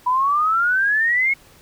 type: exponential sweep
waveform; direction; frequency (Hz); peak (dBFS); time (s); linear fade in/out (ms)
sine; up; 979 to 2200; -15; 0.06-1.34; 10
effects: pink hiss -50 dBFS RMS until 1.61 s